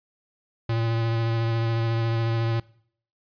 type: tone with vibrato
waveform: square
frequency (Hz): 114.6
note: A#2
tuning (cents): -29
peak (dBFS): -23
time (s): 0.69-2.6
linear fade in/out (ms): 5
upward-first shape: triangle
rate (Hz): 14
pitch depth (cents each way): 20
effects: noise-tail reverb RT60 0.6 s tail -22 dB re dry + resampled to 11025 Hz